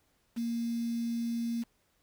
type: tone with quantisation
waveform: sine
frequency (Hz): 233.1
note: A#3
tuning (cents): 0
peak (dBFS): -30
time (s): 0.36-1.64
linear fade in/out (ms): 20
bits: 8
effects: pink hiss -72 dBFS RMS until 2.02 s